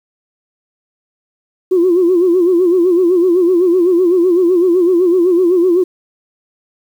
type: tone with vibrato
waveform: sine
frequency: 355.6 Hz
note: F4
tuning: 31 cents sharp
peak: -7 dBFS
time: 1.71-5.84 s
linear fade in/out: 10 ms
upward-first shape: sine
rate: 7.9 Hz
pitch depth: 100 cents each way
effects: tanh soft clip ceiling -3 dBFS + 7-bit